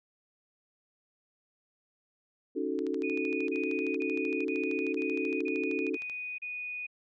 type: chord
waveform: sine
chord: D# half-diminished seventh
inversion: third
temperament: equal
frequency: 277.2 / 311.1 / 370 / 440 Hz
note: C#4 / D#4 / F#4 / A4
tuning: 0 / 0 / 0 / 0 cents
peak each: -35 dBFS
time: 2.55-5.97 s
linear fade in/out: 20 ms
type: click train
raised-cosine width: 0.2 ms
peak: -30 dBFS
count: 44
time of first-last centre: 2.79-6.098 s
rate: 13 Hz
type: tone bursts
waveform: sine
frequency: 2475 Hz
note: D#7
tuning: 10 cents flat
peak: -35 dBFS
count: 8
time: 3.03-6.868 s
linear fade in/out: 10 ms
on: 450 ms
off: 34 ms
effects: none